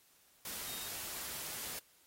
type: tone in noise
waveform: sine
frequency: 3719 Hz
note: A#7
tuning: 5 cents flat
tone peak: -50 dBFS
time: 0.67-0.88 s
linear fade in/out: 2 ms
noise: white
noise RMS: -43 dBFS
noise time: 0.45-1.79 s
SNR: -10 dB
effects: white hiss -67 dBFS RMS until 2.06 s + AAC 48 kbps